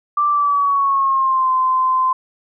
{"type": "tone with pitch glide", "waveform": "sine", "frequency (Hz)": [1174.7, 1034.5], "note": ["D6", "C6"], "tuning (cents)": [0, -20], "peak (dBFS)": -13, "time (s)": [0.17, 2.13], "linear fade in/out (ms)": 5, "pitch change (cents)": -220, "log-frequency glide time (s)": [0.29, 1.51], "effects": []}